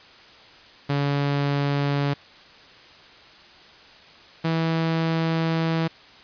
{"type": "tone pair in turn", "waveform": "sawtooth", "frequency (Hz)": [142.2, 163.2], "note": ["C#3", "E3"], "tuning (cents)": [45, -17], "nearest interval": "major second", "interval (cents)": 238, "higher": "second", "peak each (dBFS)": -17, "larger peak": "neither", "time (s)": [[0.89, 2.14], [4.44, 5.88]], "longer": "second", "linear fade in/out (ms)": 10, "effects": ["white hiss -48 dBFS RMS until 6.23 s", "resampled to 11025 Hz"]}